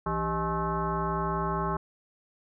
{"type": "tone with frequency modulation", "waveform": "sine", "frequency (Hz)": 622.3, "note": "D#5", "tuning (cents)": 0, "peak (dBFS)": -26, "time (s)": [0.06, 1.77], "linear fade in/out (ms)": 5, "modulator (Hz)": 228, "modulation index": 2.9, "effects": []}